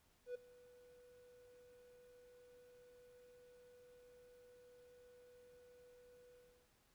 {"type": "tone with ADSR envelope", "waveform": "triangle", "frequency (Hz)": 492.5, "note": "B4", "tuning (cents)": -5, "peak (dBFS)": -39, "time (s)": [0.26, 6.71], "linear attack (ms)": 88, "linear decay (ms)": 10, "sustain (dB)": -21, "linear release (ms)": 390, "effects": ["pink hiss -75 dBFS RMS until 6.94 s"]}